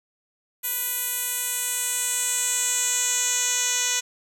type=tone with band-pass filter sweep; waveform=10% pulse; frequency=493.9 Hz; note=B4; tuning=in tune; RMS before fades=-25 dBFS; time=0.63-4.01 s; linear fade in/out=20 ms; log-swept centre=12000 to 5800 Hz; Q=2.6; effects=none